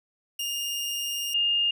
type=tone pair in turn; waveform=sawtooth / sine; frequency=2826 / 2826 Hz; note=F7 / F7; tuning=+20 / +20 cents; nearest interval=unison; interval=0 cents; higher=neither; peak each=-25 / -21 dBFS; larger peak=second; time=0.39-1.34 / 1.34-1.71 s; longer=first; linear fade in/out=5 ms; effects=none